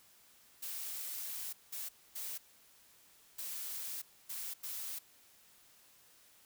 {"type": "noise bursts at uneven times", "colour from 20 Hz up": "blue", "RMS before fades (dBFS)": -42, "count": 6, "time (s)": [[0.62, 1.53], [1.72, 1.89], [2.15, 2.38], [3.38, 4.02], [4.29, 4.54], [4.63, 4.99]], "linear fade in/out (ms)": 10, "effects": ["white hiss -64 dBFS RMS until 6.45 s"]}